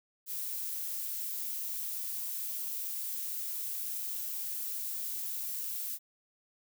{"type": "noise", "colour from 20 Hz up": "violet", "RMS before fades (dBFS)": -37, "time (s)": [0.26, 5.99], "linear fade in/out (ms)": 50, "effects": []}